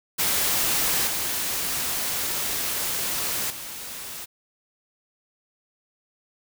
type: noise with level steps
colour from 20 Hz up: white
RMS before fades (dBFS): -23 / -27 / -36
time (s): 0.18-4.26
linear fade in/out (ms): 20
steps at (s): 1.07 / 3.5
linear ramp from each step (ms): 2
effects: none